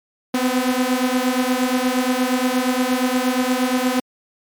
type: beating tone pair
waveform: sawtooth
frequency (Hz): 249.2 / 257.7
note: B3 / C4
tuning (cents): +16 / -26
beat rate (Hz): 8.5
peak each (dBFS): -16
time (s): 0.34-4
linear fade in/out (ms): 5
effects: MP3 96 kbps